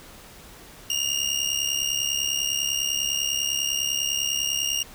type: tone with amplitude modulation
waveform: 25% pulse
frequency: 2833 Hz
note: F7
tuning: 24 cents sharp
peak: -16 dBFS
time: 0.9-4.83 s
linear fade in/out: 2 ms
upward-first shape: sine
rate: 70 Hz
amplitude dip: 75%
effects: pink hiss -46 dBFS RMS until 4.94 s